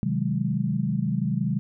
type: chord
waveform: sine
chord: Ab dominant seventh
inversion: first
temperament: just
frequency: 129.78 / 155.74 / 186.89 / 207.7 Hz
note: C3 / Eb3 / Gb3 / Ab3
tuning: -14 / +2 / +18 / 0 cents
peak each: -28 dBFS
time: 0.03-1.59 s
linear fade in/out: 0 ms
effects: none